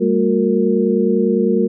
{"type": "tone cluster", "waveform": "sine", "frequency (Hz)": [197.3, 227.2, 362.7, 460.5], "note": ["G3", "A#3", "F#4", "A#4"], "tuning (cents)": [11, -44, -34, -21], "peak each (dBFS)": -18, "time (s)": [0, 1.68], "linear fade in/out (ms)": 20, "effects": []}